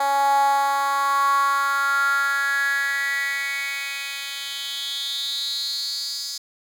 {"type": "tone with high-pass filter sweep", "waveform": "10% pulse", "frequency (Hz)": 278.2, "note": "C#4", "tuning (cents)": 6, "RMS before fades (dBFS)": -23, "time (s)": [0, 6.38], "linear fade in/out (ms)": 5, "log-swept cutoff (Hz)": [740, 5200], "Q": 7, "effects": []}